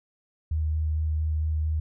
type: tone with vibrato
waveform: sine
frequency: 77.78 Hz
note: D#2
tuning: in tune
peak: -23 dBFS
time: 0.51-1.8 s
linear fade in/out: 5 ms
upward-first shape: square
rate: 4.4 Hz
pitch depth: 9 cents each way
effects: none